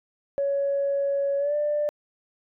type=tone with pitch glide; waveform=sine; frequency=559 to 592.2 Hz; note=C#5 to D5; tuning=+14 to +14 cents; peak=-21 dBFS; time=0.38-1.89 s; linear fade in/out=0 ms; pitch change=+100 cents; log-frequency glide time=1.38-1.55 s; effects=tanh soft clip ceiling -17 dBFS